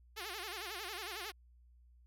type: tone with vibrato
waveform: 5% pulse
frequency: 392.3 Hz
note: G4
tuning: 1 cent sharp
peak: -30 dBFS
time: 0.16-1.32 s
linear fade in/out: 20 ms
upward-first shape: sine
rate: 11 Hz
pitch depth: 210 cents each way
effects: added 60 Hz sine -60 dBFS peak until 2.06 s